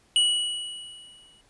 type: tone with exponential decay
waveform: square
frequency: 2932 Hz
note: F#7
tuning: 16 cents flat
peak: -17 dBFS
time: 0.16-1.41 s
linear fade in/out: 1 ms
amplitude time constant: 270 ms
effects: pink hiss -62 dBFS RMS until 1.49 s + resampled to 24000 Hz